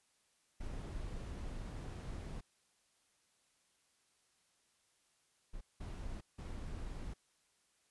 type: noise bursts at uneven times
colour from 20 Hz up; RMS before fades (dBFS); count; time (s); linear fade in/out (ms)
brown; -44; 4; 0.6-2.41 / 5.53-5.61 / 5.8-6.21 / 6.38-7.14; 10
effects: white hiss -75 dBFS RMS until 7.9 s + resampled to 24000 Hz